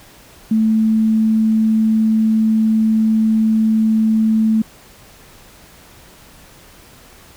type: tone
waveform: sine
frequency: 220 Hz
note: A3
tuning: in tune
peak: -11 dBFS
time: 0.51-4.62 s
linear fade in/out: 5 ms
effects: pink hiss -44 dBFS RMS until 7.36 s